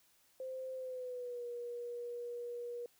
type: tone with pitch glide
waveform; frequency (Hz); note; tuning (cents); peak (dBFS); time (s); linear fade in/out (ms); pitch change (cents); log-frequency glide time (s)
sine; 520 to 479.6; C5 to A#4; -11 to +49; -40; 0.4-2.86; 2; -140; 0.75-1.46
effects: white hiss -70 dBFS RMS until 2.99 s